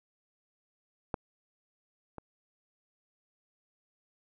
clicks, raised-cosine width 1 ms, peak -17 / -27 dBFS, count 2, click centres 1.142 / 2.183 s, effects none

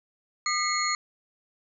sine tone cluster, 1217 / 1975 / 2149 / 4285 / 6770 Hz, D#6 / B6 / C7 / C8 / G#8, -39 / 0 / +46 / +40 / +32 cents, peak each -28 / -34 / -32 / -30 / -32 dBFS, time 0.46-0.95 s, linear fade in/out 2 ms, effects none

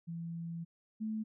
sine tone pair in turn, 167.5 / 217.8 Hz, E3 / A3, +28 / -17 cents, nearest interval perfect fourth, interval 455 cents, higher second, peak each -38 / -34 dBFS, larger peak second, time 0.07-0.65 / 1-1.24 s, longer first, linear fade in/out 20 ms, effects none

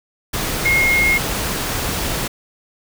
sine tone in noise, 2148 Hz, C7, 45 cents sharp, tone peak -13 dBFS, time 0.65-1.18 s, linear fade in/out 10 ms, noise pink, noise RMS -22 dBFS, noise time 0.33-2.28 s, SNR +6 dB, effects none

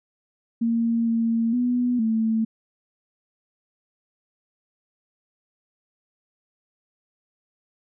sine tone with pitch steps, 230.8 / 228.8 / 245.7 / 222.7 Hz, A#3 / A#3 / B3 / A3, -17 / -32 / -9 / +21 cents, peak -19 dBFS, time 0.61-2.45 s, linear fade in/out 10 ms, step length 460 ms, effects none

